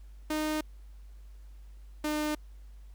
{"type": "tone pair in turn", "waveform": "sawtooth", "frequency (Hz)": [307.7, 302.4], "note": ["D#4", "D#4"], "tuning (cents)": [-19, -49], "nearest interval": "unison", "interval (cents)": 30, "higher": "first", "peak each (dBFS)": -25, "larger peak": "neither", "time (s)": [[0.3, 0.61], [2.04, 2.35]], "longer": "neither", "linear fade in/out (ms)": 5, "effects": ["added 50 Hz sine -46 dBFS peak until 2.94 s", "pink hiss -68 dBFS RMS until 2.94 s"]}